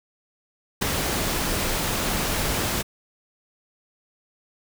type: noise with ADSR envelope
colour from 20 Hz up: pink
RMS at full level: -21 dBFS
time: 0.81-2.83 s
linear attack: 14 ms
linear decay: 3 ms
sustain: -4 dB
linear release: 22 ms
effects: none